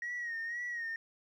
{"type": "tone with vibrato", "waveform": "sine", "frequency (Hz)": 1883, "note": "A#6", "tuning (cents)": 17, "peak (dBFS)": -34, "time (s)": [0.02, 0.96], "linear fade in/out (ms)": 2, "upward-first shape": "sine", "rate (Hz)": 2, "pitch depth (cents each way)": 61, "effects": ["tanh soft clip ceiling -33 dBFS", "12-bit"]}